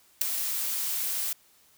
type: noise with ADSR envelope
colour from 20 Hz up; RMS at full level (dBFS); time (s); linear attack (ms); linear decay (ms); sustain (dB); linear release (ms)
blue; -19; 0.21-1.33; 7; 4; -11; 5
effects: white hiss -61 dBFS RMS until 1.77 s